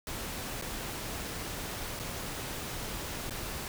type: noise with dropouts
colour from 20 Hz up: pink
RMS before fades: -38 dBFS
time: 0.07-3.68 s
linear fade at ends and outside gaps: 1 ms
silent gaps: 0.614-0.622 / 1.993-1.997 / 3.297-3.307 s
effects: none